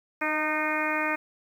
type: harmonic tone with a mistuned harmonic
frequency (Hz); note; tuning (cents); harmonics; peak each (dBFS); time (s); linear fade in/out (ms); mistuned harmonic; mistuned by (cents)
306.6; D#4; -25; 1 / 2 / 3 / 4 / 5 / 6 / 7 / 8; -33 / -33 / -33 / -33 / -33 / -33 / -33 / -33; 0.21-1.16; 10; 2; +19
effects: 9-bit